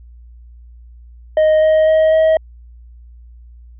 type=tone with pitch steps; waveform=triangle; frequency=622.3 / 627 / 631.7 / 636.5 Hz; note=D#5 / D#5 / D#5 / D#5; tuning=0 / +13 / +26 / +39 cents; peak=-7 dBFS; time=1.37-2.37 s; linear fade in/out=2 ms; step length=250 ms; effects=added 59 Hz sine -37 dBFS peak until 3.79 s + resampled to 8000 Hz